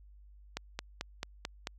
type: click train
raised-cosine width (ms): 0.2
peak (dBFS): -18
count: 6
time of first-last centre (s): 0.57-1.671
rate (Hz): 4.54
effects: added 50 Hz sine -53 dBFS peak until 1.78 s